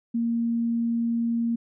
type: tone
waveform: sine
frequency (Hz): 232.6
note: A#3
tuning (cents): -4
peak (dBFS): -22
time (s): 0.14-1.56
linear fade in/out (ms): 10
effects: none